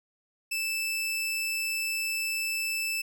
sawtooth tone, 2637 Hz, E7, in tune, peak -25 dBFS, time 0.51-3.02 s, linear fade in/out 10 ms, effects none

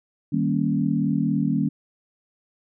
sine chord, Eb dominant seventh, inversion none, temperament equal, 155.56 / 196 / 233.1 / 277.2 Hz, Eb3 / G3 / Bb3 / Db4, 0 / 0 / 0 / 0 cents, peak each -25 dBFS, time 0.32-1.69 s, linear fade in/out 10 ms, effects none

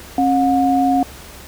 sine tone pair together, 270.6 / 722.4 Hz, C#4 / F#5, -42 / -42 cents, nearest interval octave + perfect fourth, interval 1700 cents, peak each -15 dBFS, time 0.18-1.03 s, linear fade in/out 2 ms, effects added 68 Hz sine -42 dBFS peak until 1.47 s + pink hiss -38 dBFS RMS until 1.47 s

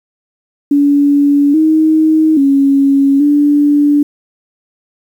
sine tone with pitch steps, 285.8 / 314.4 / 276.5 / 291.2 Hz, D4 / D#4 / C#4 / D4, -47 / +18 / -4 / -15 cents, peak -6 dBFS, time 0.71-4.03 s, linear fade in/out 5 ms, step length 830 ms, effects 7-bit

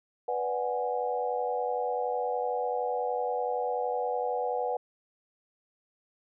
sine chord, G# half-diminished seventh, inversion first, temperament equal, 493.9 / 587.3 / 740 / 830.6 Hz, B4 / D5 / F#5 / G#5, 0 / 0 / 0 / 0 cents, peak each -31 / -37 / -32 / -35 dBFS, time 0.28-4.77 s, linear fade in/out 5 ms, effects none

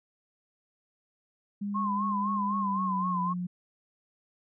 sine tone with pitch glide, 202.8 to 178.6 Hz, G#3 to F3, -41 to +39 cents, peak -30 dBFS, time 1.61-3.47 s, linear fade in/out 10 ms, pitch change -220 cents, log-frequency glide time 2.51-3.21 s
sine tone with vibrato, 1046.5 Hz, C6, in tune, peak -28 dBFS, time 1.74-3.34 s, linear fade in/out 20 ms, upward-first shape sine, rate 3.9 Hz, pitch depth 90 cents each way
effects none

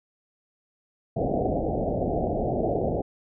white low-pass noise, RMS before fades -26 dBFS, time 1.16-3.02 s, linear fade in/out 10 ms, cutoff 750 Hz, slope 96 dB/octave, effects none

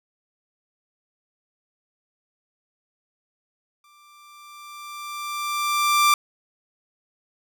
sawtooth tone with exponential growth, 1180 Hz, D6, 8 cents sharp, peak -10 dBFS, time 3.84-6.14 s, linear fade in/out 2 ms, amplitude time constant 500 ms, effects none

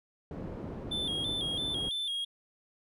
white low-pass noise, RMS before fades -40 dBFS, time 0.31-1.89 s, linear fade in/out 2 ms, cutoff 350 Hz, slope 12 dB/octave
triangle tone with vibrato, 3400 Hz, G#7, 40 cents sharp, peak -30 dBFS, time 0.91-2.25 s, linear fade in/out 10 ms, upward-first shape square, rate 3 Hz, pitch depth 65 cents each way
effects none

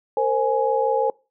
sine tone cluster, 459.2 / 525 / 836 Hz, A#4 / C5 / G#5, -26 / +6 / +11 cents, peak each -22 dBFS, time 0.17-1.1 s, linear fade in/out 2 ms, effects noise-tail reverb RT60 0.3 s tail -24 dB re dry

